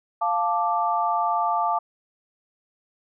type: chord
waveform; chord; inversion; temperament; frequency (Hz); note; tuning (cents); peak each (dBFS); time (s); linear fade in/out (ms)
sine; D minor; first; equal; 698.5 / 880 / 1174.7; F5 / A5 / D6; 0 / 0 / 0; -25 / -24 / -25; 0.21-1.79; 10
effects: none